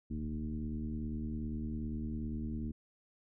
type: tone with frequency modulation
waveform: sine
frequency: 150 Hz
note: D3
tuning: 37 cents sharp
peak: -35 dBFS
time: 0.1-2.72 s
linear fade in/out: 10 ms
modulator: 77.5 Hz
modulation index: 1.8
effects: none